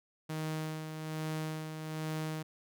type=tone with tremolo; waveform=sawtooth; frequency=156.7 Hz; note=D#3; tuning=13 cents sharp; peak=-30 dBFS; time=0.29-2.43 s; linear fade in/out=10 ms; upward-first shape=sine; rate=1.2 Hz; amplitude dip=50%; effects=none